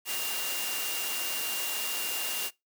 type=tone in noise; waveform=sine; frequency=2794 Hz; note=F7; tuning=in tune; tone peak=-36 dBFS; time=0.05-2.51 s; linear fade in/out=50 ms; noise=white; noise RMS=-33 dBFS; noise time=0.05-2.51 s; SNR=-6 dB; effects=noise-tail reverb RT60 0.2 s tail -23 dB re dry + high-pass 300 Hz 12 dB/octave

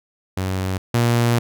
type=tone pair in turn; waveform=sawtooth; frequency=94.1 / 118.56 Hz; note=F#2 / A#2; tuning=+30 / +30 cents; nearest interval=major third; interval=400 cents; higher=second; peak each=-17 / -11 dBFS; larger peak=second; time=0.37-0.78 / 0.94-1.39 s; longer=second; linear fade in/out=5 ms; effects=none

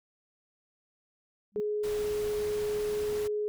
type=tone with exponential growth; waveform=sine; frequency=202.7 Hz; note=G#3; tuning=42 cents flat; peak=-32 dBFS; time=1.52-1.6 s; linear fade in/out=0 ms; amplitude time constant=17 ms
type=tone; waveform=sine; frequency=420 Hz; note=G#4; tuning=19 cents sharp; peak=-28 dBFS; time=1.56-3.48 s; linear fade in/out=0 ms
type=noise; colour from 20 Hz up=pink; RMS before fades=-43 dBFS; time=1.83-3.28 s; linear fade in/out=10 ms
effects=none

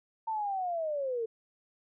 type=linear sweep; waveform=sine; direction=down; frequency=904 to 440 Hz; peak=-30 dBFS; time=0.27-1.26 s; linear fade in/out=10 ms; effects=none

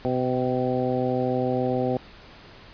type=harmonic tone with a mistuned harmonic; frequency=126.8 Hz; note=B2; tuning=46 cents sharp; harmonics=1 / 2 / 3 / 4 / 5 / 6; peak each=-30 / -27 / -29 / -27 / -32 / -31 dBFS; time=0.05-1.97 s; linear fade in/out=0 ms; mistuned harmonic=6; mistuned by=+26 cents; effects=pink hiss -47 dBFS RMS until 2.73 s + resampled to 11025 Hz

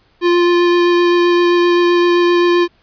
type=tone with vibrato; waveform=square; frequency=349.2 Hz; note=F4; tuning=in tune; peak=-10 dBFS; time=0.21-2.68 s; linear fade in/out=50 ms; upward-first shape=sine; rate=7.7 Hz; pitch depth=9 cents each way; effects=pink hiss -55 dBFS RMS until 2.82 s + resampled to 11025 Hz

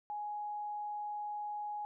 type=tone; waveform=sine; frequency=834 Hz; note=G#5; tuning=7 cents sharp; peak=-37 dBFS; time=0.1-1.85 s; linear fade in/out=0 ms; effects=none

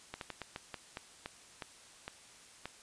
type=slowing click train; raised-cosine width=0.3 ms; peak=-24 dBFS; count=11; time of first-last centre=0.14-2.656 s; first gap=72 ms; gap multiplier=1.26; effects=white hiss -57 dBFS RMS until 2.82 s + resampled to 22050 Hz

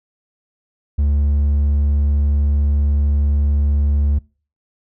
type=tone with hard clipping; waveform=sine; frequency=72.2 Hz; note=D2; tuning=29 cents flat; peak=-14 dBFS; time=0.98-4.19 s; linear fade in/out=10 ms; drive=3 dB; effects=noise-tail reverb RT60 0.4 s tail -25 dB re dry

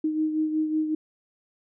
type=beating tone pair; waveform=sine; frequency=310.6 / 316 Hz; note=D#4 / D#4; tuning=-3 / +27 cents; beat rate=5.4 Hz; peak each=-23 / -32 dBFS; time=0.04-0.95 s; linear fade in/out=5 ms; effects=none

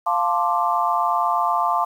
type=chord; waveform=sine; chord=D minor seventh; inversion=first; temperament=equal; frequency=698.5 / 880 / 1046.5 / 1174.7 Hz; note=F5 / A5 / C6 / D6; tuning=0 / 0 / 0 / 0 cents; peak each=-23 dBFS; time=0.06-1.85 s; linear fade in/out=10 ms; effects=8-bit

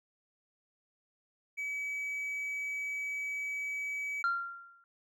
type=tone; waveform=triangle; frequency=2282 Hz; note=C#7; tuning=50 cents sharp; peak=-32 dBFS; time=1.57-4.23 s; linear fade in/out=20 ms
type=tone with exponential decay; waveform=sine; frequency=1383 Hz; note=F6; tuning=17 cents flat; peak=-23 dBFS; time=4.24-4.84 s; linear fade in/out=1 ms; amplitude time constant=130 ms
effects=tanh soft clip ceiling -25 dBFS

